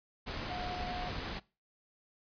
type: tone in noise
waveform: sine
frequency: 722 Hz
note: F#5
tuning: 43 cents flat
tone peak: -39 dBFS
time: 0.49-1.1 s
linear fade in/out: 20 ms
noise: pink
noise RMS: -39 dBFS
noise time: 0.26-1.4 s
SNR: -3 dB
effects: noise-tail reverb RT60 0.3 s tail -21 dB re dry + resampled to 11025 Hz